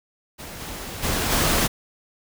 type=noise with level steps; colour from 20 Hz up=pink; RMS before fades=-37 / -34 / -24 / -20 dBFS; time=0.38-1.68 s; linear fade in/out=20 ms; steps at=0.59 / 1.02 / 1.3 s; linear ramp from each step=20 ms; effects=none